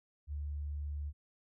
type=tone; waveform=sine; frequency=73.1 Hz; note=D2; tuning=7 cents flat; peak=-36 dBFS; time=0.27-1.13 s; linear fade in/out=50 ms; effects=none